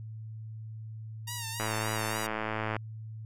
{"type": "tone with vibrato", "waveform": "5% pulse", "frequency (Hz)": 932.3, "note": "A#5", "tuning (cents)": 0, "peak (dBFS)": -24, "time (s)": [1.27, 2.27], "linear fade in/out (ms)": 10, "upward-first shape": "sine", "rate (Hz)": 3.5, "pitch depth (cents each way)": 71}
{"type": "click train", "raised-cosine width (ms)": 0.5, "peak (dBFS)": -17, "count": 128, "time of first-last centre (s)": [1.6, 2.765], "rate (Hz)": 109}
{"effects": ["added 110 Hz sine -39 dBFS peak until 3.25 s"]}